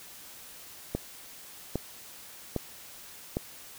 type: click train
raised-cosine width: 2 ms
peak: -15 dBFS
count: 4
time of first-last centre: 0.95-3.369 s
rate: 1.24 Hz
effects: white hiss -48 dBFS RMS until 3.78 s